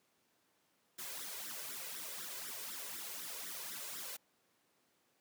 white noise with flanger, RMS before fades -45 dBFS, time 0.98-4.17 s, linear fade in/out 10 ms, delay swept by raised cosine 0.54 to 2.04 ms, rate 4 Hz, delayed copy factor +0.75, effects pink hiss -75 dBFS RMS until 5.2 s + high-pass 200 Hz 12 dB/octave

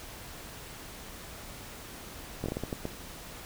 slowing click train, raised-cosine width 2 ms, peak -19 dBFS, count 8, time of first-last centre 2.44-2.854 s, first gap 19 ms, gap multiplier 1.37, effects pink hiss -45 dBFS RMS until 3.45 s

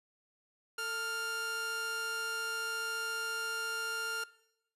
sawtooth tone pair together, 446.4 / 1400 Hz, A4 / F6, +25 / +4 cents, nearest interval octave + minor sixth, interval 1979 cents, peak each -40 / -32 dBFS, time 0.78-4.24 s, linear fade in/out 5 ms, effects noise-tail reverb RT60 0.8 s tail -19 dB re dry + resampled to 32000 Hz

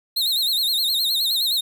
45% pulse tone with vibrato, 3951 Hz, B7, in tune, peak -18 dBFS, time 0.16-1.61 s, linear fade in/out 10 ms, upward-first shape sine, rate 9.6 Hz, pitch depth 140 cents each way, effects none

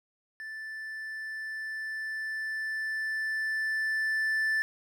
triangle tone with level ramp, 1760 Hz, A6, in tune, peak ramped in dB -36 to -23 dBFS, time 0.4-4.62 s, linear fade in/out 0 ms, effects none

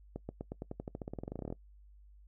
accelerating click train, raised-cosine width 2 ms, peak -26 dBFS, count 23, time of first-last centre 0.16-1.525 s, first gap 130 ms, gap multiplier 0.92, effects noise-tail reverb RT60 0.1 s tail -22 dB re dry + added 50 Hz sine -55 dBFS peak until 2.27 s

